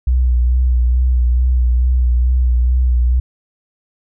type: tone with vibrato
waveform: sine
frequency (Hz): 61.74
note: B1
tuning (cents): 0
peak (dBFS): -10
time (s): 0.07-3.2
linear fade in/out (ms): 5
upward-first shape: sine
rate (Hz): 2.3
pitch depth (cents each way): 37
effects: none